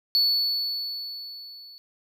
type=tone with level ramp; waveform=triangle; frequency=4440 Hz; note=C#8; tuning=2 cents sharp; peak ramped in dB=-16 to -43 dBFS; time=0.15-1.78 s; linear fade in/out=0 ms; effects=none